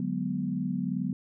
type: chord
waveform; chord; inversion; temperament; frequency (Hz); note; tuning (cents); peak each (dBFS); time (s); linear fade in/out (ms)
sine; G# half-diminished seventh; second; equal; 146.83 / 185 / 207.7 / 246.9; D3 / F#3 / G#3 / B3; 0 / 0 / 0 / 0; -36 / -31 / -36 / -32; 0-1.13; 2
effects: none